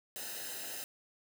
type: noise with comb filter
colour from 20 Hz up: white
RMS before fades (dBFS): -42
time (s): 0.16-0.84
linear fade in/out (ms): 0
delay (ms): 0.88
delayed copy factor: -0.75
effects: none